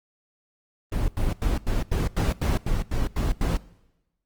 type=noise bursts; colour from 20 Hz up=brown; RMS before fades=-23 dBFS; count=11; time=0.92-3.57 s; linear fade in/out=2 ms; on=160 ms; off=89 ms; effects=noise-tail reverb RT60 1.0 s tail -21 dB re dry + Opus 24 kbps